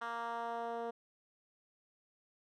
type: tone with band-pass filter sweep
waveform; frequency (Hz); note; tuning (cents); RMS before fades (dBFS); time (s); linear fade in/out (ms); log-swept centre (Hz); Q
10% pulse; 233.1; A#3; 0; -40; 0.01-0.91; 10; 1300 to 500; 1.6
effects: none